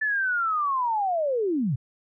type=linear sweep; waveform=sine; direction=down; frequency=1760 to 109.3 Hz; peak=-22 dBFS; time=0.01-1.76 s; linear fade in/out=10 ms; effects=none